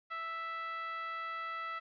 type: tone with band-pass filter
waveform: 10% pulse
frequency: 659.3 Hz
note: E5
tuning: in tune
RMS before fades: -40 dBFS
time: 0.1-1.8 s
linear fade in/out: 20 ms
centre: 1500 Hz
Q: 4.4
effects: resampled to 11025 Hz + 12-bit